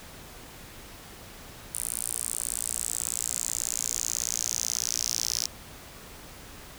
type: tone with high-pass filter sweep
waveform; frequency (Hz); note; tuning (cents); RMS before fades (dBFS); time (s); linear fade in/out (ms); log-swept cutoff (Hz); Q
sawtooth; 58.27; A#1; 0; -31; 1.74-5.46; 0; 9400 to 5500; 4.7
effects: pink hiss -46 dBFS RMS until 6.78 s